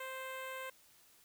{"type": "tone with notch filter", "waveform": "10% pulse", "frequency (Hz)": 523.3, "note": "C5", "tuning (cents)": 0, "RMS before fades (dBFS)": -44, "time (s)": [0, 0.7], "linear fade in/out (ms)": 5, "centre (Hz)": 5300, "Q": 0.64, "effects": ["white hiss -65 dBFS RMS until 1.24 s"]}